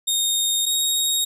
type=tone pair in turn; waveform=20% pulse; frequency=3700 / 3752 Hz; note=A#7 / A#7; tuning=-14 / +11 cents; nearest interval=unison; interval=25 cents; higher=second; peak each=-13 dBFS; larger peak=neither; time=0.07-0.66 / 0.66-1.25 s; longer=neither; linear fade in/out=10 ms; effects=none